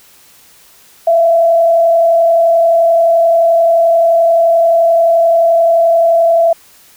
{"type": "tone with frequency modulation", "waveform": "sine", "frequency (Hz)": 670, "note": "E5", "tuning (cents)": 28, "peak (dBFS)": -6, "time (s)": [1.07, 6.53], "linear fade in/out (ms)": 5, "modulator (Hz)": 31.5, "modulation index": 0.42, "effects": ["white hiss -44 dBFS RMS until 6.96 s"]}